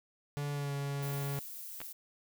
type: tone with pitch glide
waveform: 45% pulse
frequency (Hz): 144.3 to 140.84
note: D3 to C#3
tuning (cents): -30 to +28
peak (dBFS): -34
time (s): 0.37-1.39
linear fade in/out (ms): 0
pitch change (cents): -42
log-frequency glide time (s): 0.52-0.73
type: noise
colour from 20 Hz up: violet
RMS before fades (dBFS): -45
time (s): 1.02-1.93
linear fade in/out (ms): 10
type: clicks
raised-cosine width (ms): 0.3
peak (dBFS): -27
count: 2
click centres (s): 1.804 / 1.816
effects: none